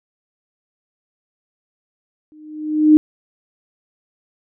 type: tone with exponential growth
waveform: sine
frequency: 306.1 Hz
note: D#4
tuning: 28 cents flat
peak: -3 dBFS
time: 2.32-2.97 s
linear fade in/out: 0 ms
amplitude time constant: 140 ms
effects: none